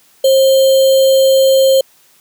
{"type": "tone with sample-and-hold", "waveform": "sine", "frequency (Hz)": 534, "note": "C5", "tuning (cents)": 35, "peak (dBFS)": -6, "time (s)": [0.24, 1.81], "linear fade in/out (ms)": 5, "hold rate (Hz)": 3675, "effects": ["white hiss -50 dBFS RMS until 2.2 s", "high-pass 100 Hz 12 dB/octave"]}